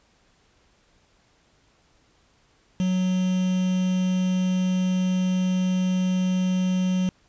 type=tone with quantisation; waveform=triangle; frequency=184.4 Hz; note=F#3; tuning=6 cents flat; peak=-18 dBFS; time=2.8-7.09 s; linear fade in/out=0 ms; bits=6; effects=pink hiss -62 dBFS RMS until 7.28 s + resampled to 16000 Hz